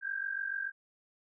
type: tone pair together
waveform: sine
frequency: 1568 / 1614.9 Hz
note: G6 / G#6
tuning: 0 / -49 cents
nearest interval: minor second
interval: 51 cents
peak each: -36 / -36 dBFS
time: 0.01-0.72 s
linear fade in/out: 50 ms
effects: none